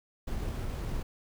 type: noise with sample-and-hold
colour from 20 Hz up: brown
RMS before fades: -34 dBFS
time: 0.27-1.03 s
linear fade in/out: 10 ms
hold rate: 11025 Hz
effects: none